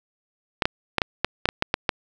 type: clicks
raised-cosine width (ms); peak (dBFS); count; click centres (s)
0.3; -3; 10; 0.622 / 0.655 / 0.983 / 1.018 / 1.246 / 1.456 / 1.489 / 1.624 / 1.741 / 1.892
effects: none